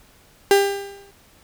35% pulse tone with exponential decay, 398.5 Hz, G4, 28 cents sharp, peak -8 dBFS, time 0.51-1.11 s, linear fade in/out 1 ms, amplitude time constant 130 ms, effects pink hiss -53 dBFS RMS until 1.43 s

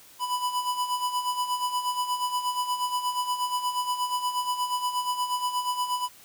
square tone with tremolo, 992 Hz, B5, 7 cents sharp, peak -24 dBFS, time 0.19-6.09 s, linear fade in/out 50 ms, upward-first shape sine, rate 8.4 Hz, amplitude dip 65%, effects white hiss -52 dBFS RMS until 6.24 s

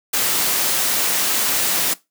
white noise, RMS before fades -19 dBFS, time 0.13-1.94 s, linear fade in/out 10 ms, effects noise-tail reverb RT60 0.2 s tail -19 dB re dry + high-pass 150 Hz 12 dB/octave

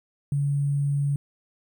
sine tone with sample-and-hold, 142 Hz, C#3, 42 cents sharp, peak -21 dBFS, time 0.32-1.16 s, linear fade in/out 2 ms, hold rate 8820 Hz, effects none

